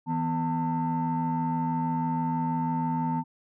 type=tone cluster; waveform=sine; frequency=161.5 / 247.7 / 897 Hz; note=E3 / B3 / A5; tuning=-35 / +5 / +33 cents; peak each=-28 dBFS; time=0.06-3.24 s; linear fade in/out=50 ms; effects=tanh soft clip ceiling -20 dBFS